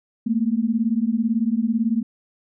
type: beating tone pair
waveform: sine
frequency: 218 / 236 Hz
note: A3 / A#3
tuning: -16 / +22 cents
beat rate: 18 Hz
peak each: -21 dBFS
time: 0.26-2.03 s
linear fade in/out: 10 ms
effects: none